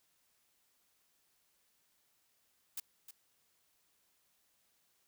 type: noise with echo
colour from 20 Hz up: blue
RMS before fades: -40 dBFS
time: 2.77-2.8 s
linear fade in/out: 5 ms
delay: 310 ms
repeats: 1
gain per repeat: -11 dB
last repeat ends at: 3.11 s
effects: white hiss -75 dBFS RMS until 5.07 s